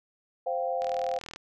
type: chord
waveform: sine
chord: C suspended fourth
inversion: none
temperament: equal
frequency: 523.3 / 698.5 / 784 Hz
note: C5 / F5 / G5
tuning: 0 / 0 / 0 cents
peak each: -30 / -31 / -34 dBFS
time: 0.46-1.19 s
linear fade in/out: 10 ms
type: click train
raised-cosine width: 0.2 ms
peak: -24 dBFS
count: 23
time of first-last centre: 0.82-1.361 s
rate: 40.7 Hz
effects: none